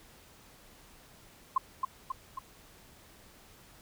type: tone with echo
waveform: sine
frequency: 1055 Hz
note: C6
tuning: 14 cents sharp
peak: -22 dBFS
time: 1.56-1.58 s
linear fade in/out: 5 ms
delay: 270 ms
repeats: 3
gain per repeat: -4 dB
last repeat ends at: 2.39 s
effects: pink hiss -57 dBFS RMS until 3.81 s